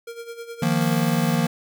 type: tone with tremolo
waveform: square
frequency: 466.2 Hz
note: A#4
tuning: in tune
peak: -32 dBFS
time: 0.07-1.01 s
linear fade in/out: 5 ms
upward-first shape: sine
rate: 9.6 Hz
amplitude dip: 70%
type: chord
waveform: square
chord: Eb suspended second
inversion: none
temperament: just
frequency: 155.56 / 175.01 / 233.3 Hz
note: Eb3 / F3 / Bb3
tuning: 0 / +4 / +2 cents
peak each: -24 dBFS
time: 0.62-1.47 s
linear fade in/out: 5 ms
type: noise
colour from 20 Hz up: blue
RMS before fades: -40 dBFS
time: 0.81-1.36 s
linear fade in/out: 0 ms
effects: none